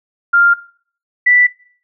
sine tone pair in turn, 1396.9 / 1971.8 Hz, F6 / B6, 0 / -3 cents, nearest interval tritone, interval 597 cents, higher second, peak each -7 dBFS, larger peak neither, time 0.33-0.54 / 1.26-1.47 s, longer neither, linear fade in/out 10 ms, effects noise-tail reverb RT60 0.5 s tail -19 dB re dry

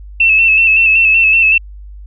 sine tone with vibrato, 2644 Hz, E7, 5 cents sharp, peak -6 dBFS, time 0.2-1.58 s, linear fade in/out 5 ms, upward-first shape square, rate 5.3 Hz, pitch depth 33 cents each way, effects added 50 Hz sine -29 dBFS peak until 2.06 s

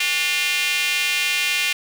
square tone with high-pass filter, 161.9 Hz, E3, 31 cents flat, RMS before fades -21 dBFS, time 0-1.73 s, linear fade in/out 5 ms, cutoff 2500 Hz, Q 3.1, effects none

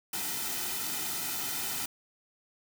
white noise with comb filter, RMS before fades -34 dBFS, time 0.13-1.86 s, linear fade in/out 5 ms, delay 1.8 ms, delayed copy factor -0.7, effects none

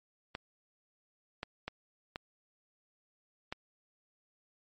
clicks, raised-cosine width 0.3 ms, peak -21 dBFS, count 5, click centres 0.351 / 1.431 / 1.68 / 2.159 / 3.525 s, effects MP3 48 kbps

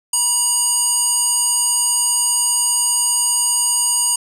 square tone with band-pass filter, 965 Hz, B5, 40 cents flat, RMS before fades -17 dBFS, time 0.13-4.16 s, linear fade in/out 5 ms, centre 8700 Hz, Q 3.7, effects none

